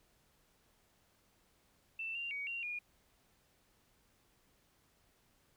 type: tone with pitch steps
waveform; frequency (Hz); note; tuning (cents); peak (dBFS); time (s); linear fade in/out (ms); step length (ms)
sine; 2667 / 2777 / 2251 / 2760 / 2434; E7 / F7 / C#7 / F7 / D#7; +20 / -10 / +26 / -21 / -39; -38; 1.99-2.79; 5; 160
effects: pink hiss -72 dBFS RMS until 5.56 s